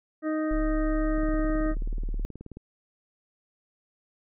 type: harmonic tone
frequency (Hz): 311.1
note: D#4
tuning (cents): 0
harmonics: 1 / 2 / 4 / 5 / 6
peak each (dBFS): -26 / -32 / -38 / -45 / -42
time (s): 0.22-1.75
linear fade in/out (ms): 50
type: tone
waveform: sine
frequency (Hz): 35.26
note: C#1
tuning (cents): +30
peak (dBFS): -26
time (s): 0.51-2.25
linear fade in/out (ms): 0
type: click train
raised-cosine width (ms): 3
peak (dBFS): -28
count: 27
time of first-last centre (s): 1.18-2.57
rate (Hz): 18.7
effects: none

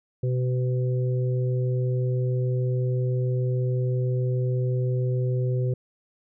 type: harmonic tone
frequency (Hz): 126.3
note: B2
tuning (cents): +39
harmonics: 1 / 3 / 4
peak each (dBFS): -22 / -32 / -34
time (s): 0.23-5.74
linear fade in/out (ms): 5
effects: none

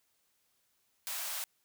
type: high-pass noise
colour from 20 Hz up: white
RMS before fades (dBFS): -38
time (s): 1.07-1.44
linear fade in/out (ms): 0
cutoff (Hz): 600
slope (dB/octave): 48
effects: white hiss -75 dBFS RMS until 1.64 s

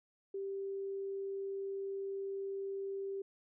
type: tone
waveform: sine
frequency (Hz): 392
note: G4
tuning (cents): 0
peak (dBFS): -37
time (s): 0.34-3.22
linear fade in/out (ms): 5
effects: none

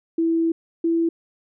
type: tone pair in turn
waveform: sine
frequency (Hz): 329.6 / 332.5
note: E4 / E4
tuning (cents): 0 / +15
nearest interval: unison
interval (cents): 15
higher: second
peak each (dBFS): -17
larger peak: neither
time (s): 0.18-0.52 / 0.84-1.09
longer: first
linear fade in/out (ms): 5
effects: none

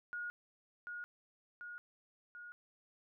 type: tone with echo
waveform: sine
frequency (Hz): 1439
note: F#6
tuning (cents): -49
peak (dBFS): -39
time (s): 0.13-0.3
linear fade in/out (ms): 0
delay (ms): 740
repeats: 3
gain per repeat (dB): -3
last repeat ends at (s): 2.52
effects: none

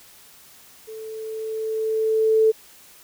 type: tone with level ramp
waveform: sine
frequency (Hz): 440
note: A4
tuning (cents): 0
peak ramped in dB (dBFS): -34 to -12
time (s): 0.87-2.52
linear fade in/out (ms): 20
effects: white hiss -49 dBFS RMS until 3.03 s

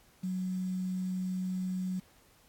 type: tone with quantisation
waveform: sine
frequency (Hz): 185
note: F#3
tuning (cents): 0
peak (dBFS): -31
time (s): 0.23-2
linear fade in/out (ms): 10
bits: 9
effects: pink hiss -63 dBFS RMS until 2.48 s + AAC 64 kbps

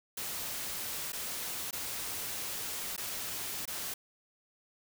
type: noise with dropouts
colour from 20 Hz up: white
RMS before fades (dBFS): -38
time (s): 0.17-3.94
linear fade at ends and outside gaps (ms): 5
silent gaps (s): 1.122-1.13 / 1.709-1.728 / 2.965-2.977 / 3.655-3.676
effects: none

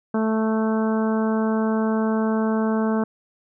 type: harmonic tone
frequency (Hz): 220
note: A3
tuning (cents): 0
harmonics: 1 / 2 / 3 / 4 / 5 / 6 / 7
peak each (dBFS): -20 / -26 / -30 / -32 / -34 / -36 / -37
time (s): 0.14-3.04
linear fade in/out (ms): 5
effects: none

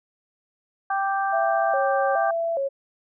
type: harmonic tone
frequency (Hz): 392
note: G4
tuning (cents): 0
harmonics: 2 / 3 / 4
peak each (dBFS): -23 / -28 / -29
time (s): 0.9-2.31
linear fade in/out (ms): 5
type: tone with vibrato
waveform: sine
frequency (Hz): 606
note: D#5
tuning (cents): -46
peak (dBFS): -22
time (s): 1.32-2.69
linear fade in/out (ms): 20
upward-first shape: square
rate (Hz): 1.2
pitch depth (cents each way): 170
effects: none

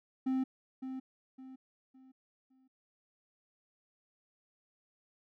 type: tone with echo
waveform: triangle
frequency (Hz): 261.6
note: C4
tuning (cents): 0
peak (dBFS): -27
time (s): 0.26-0.44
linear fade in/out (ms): 10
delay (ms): 560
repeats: 4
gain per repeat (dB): -9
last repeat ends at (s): 2.68
effects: none

